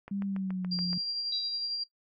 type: click train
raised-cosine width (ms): 0.5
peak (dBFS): -29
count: 7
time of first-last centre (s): 0.08-0.931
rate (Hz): 7.05
type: tone with pitch glide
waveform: sine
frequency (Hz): 198.5 to 177.87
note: G3 to F3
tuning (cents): +22 to +32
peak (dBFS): -30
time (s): 0.11-0.98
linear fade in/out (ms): 5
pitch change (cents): -190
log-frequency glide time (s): 0.24-0.77
type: tone with tremolo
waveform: sine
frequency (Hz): 4754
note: D8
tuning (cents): +20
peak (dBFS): -30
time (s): 0.71-1.84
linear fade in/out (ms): 10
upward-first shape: sine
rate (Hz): 11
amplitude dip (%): 30
type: tone with exponential decay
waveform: sine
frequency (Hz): 3917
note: B7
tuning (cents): -15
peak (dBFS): -29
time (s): 1.32-1.73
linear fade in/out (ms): 5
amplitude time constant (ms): 87
effects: noise-tail reverb RT60 0.1 s tail -19 dB re dry